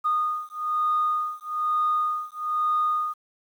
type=beating tone pair; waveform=sine; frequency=1230 / 1231.1 Hz; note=D#6 / D#6; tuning=-20 / -19 cents; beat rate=1.1 Hz; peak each=-25 dBFS; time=0.04-3.14 s; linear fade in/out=20 ms; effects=tanh soft clip ceiling -15 dBFS + 9-bit